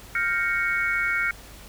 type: chord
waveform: sine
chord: G half-diminished seventh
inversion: third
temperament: equal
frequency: 1396.9 / 1568 / 1864.7 / 2217 Hz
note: F6 / G6 / Bb6 / Db7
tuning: 0 / 0 / 0 / 0 cents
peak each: -26 / -31 / -30 / -25 dBFS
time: 0.15-1.31 s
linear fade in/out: 2 ms
effects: added 50 Hz sine -46 dBFS peak until 1.68 s + pink hiss -46 dBFS RMS until 1.68 s